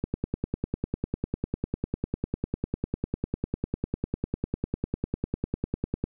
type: click train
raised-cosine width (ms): 3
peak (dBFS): -14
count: 61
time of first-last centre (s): 0.04-6.04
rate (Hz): 10
effects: none